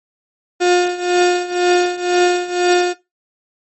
35% pulse tone with tremolo, 356.2 Hz, F4, 34 cents sharp, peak -7 dBFS, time 0.6-2.94 s, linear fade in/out 20 ms, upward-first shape triangle, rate 2 Hz, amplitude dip 85%, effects noise-tail reverb RT60 0.2 s tail -17 dB re dry + MP3 32 kbps

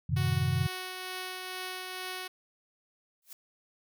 sine chord, F# diminished seventh, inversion none, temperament equal, 92.5 / 110 / 130.81 / 155.56 Hz, F#2 / A2 / C3 / Eb3, 0 / 0 / 0 / 0 cents, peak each -31 / -34 / -29 / -32 dBFS, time 0.09-0.67 s, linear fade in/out 10 ms
5% pulse tone with tremolo, 370 Hz, F#4, in tune, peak -24 dBFS, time 0.16-2.28 s, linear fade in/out 10 ms, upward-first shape triangle, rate 2.2 Hz, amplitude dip 30%
blue noise with exponential growth, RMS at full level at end -41 dBFS, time 3.22-3.33 s, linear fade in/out 2 ms, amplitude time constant 23 ms
effects none

